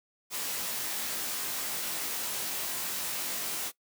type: noise with comb filter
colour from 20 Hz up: white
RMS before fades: -34 dBFS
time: 0.3-3.72 s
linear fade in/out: 50 ms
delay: 20 ms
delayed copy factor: -0.95
effects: noise-tail reverb RT60 0.1 s tail -19 dB re dry + high-pass 150 Hz 12 dB/octave